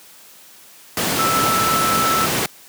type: tone in noise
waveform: sine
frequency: 1318.5 Hz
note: E6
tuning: in tune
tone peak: -17 dBFS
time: 1.19-2.26 s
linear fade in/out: 2 ms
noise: pink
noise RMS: -19 dBFS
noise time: 0.97-2.46 s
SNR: -1 dB
effects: white hiss -45 dBFS RMS until 2.68 s + high-pass 150 Hz 12 dB/octave